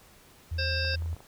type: tone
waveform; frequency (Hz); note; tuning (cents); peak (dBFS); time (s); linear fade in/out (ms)
sine; 82.41; E2; 0; -29; 0.51-1.15; 10
type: harmonic tone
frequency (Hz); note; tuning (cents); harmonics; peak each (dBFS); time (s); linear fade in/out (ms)
531; C5; +25; 1 / 3 / 5 / 7 / 9 / 10; -37 / -33 / -36 / -39 / -34 / -38; 0.58-0.96; 10
type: clicks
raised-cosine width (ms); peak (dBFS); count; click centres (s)
1; -35; 7; 0.849 / 0.939 / 1.022 / 1.06 / 1.13 / 1.166 / 1.205
effects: pink hiss -56 dBFS RMS until 1.27 s